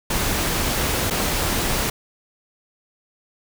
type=noise with dropouts; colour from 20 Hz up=pink; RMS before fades=-22 dBFS; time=0.1-1.9 s; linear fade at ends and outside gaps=5 ms; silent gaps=1.101-1.107 s; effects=none